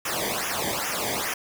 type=noise with flanger; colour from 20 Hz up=pink; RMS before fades=-28 dBFS; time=0.05-1.34 s; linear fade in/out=5 ms; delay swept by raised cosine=0.23 to 0.76 ms; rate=2.4 Hz; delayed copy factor=-1; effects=none